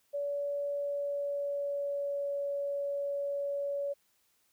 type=tone with pitch glide; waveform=sine; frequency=571 to 565.4 Hz; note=D5 to C#5; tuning=-49 to +34 cents; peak=-31 dBFS; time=0.13-3.94 s; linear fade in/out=20 ms; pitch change=-17 cents; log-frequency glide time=0.73-2.36 s; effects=white hiss -72 dBFS RMS until 4.52 s